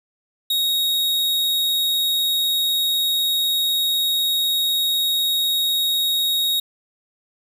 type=tone; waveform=45% pulse; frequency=3764 Hz; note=A#7; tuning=16 cents sharp; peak=-18 dBFS; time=0.5-6.6 s; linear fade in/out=5 ms; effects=none